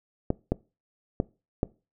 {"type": "clicks", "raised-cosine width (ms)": 2, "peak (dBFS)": -10, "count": 4, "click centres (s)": [0.304, 0.52, 1.201, 1.631], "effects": ["noise-tail reverb RT60 0.3 s tail -22 dB re dry"]}